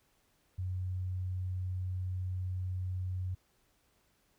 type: tone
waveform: sine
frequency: 92 Hz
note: F#2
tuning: 9 cents flat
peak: -33 dBFS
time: 0.58-3.35 s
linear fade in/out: 10 ms
effects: pink hiss -72 dBFS RMS until 4.38 s